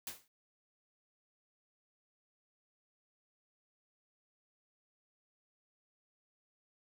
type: noise with exponential decay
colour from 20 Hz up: white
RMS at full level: -39 dBFS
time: 0.07-0.28 s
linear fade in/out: 1 ms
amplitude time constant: 44 ms
effects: none